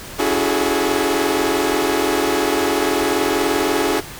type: tone cluster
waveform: sawtooth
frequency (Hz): 282 / 328.1 / 367.7 / 411.2 / 431.6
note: C#4 / E4 / F#4 / G#4 / A4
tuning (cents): +30 / -8 / -11 / -17 / -33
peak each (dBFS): -19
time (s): 0.18-4.01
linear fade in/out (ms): 20
effects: pink hiss -34 dBFS RMS until 4.19 s